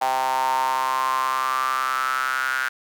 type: tone with high-pass filter sweep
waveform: sawtooth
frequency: 130.81 Hz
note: C3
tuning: in tune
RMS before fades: -23 dBFS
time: 0.01-2.69 s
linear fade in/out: 10 ms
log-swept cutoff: 810 to 1500 Hz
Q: 8.7
effects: none